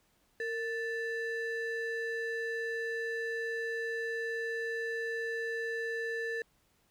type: ring-modulated tone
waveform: triangle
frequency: 1108.7 Hz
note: C#6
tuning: in tune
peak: -28 dBFS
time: 0.4-6.42 s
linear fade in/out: 2 ms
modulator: 649 Hz
effects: pink hiss -71 dBFS RMS until 6.9 s